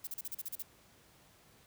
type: noise bursts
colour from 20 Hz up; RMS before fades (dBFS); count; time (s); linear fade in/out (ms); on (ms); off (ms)
violet; -40; 9; 0.04-0.624; 5; 32; 37
effects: pink hiss -63 dBFS RMS until 1.66 s + high-pass 60 Hz 12 dB/octave